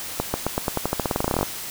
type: accelerating click train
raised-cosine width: 1 ms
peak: -7 dBFS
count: 21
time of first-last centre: 0.2-1.43 s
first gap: 140 ms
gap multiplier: 0.9
effects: white hiss -33 dBFS RMS until 1.7 s